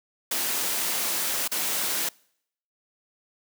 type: noise with dropouts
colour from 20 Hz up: white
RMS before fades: -27 dBFS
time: 0.31-2.09 s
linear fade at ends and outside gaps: 5 ms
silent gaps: 1.478-1.515 s
effects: noise-tail reverb RT60 0.7 s tail -26 dB re dry + high-pass 200 Hz 12 dB/octave